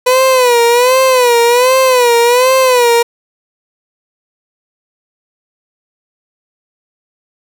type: tone with vibrato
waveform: 30% pulse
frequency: 496.2 Hz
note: B4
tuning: 8 cents sharp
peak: -4 dBFS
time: 0.06-3.03 s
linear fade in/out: 10 ms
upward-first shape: sine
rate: 1.3 Hz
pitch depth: 100 cents each way
effects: none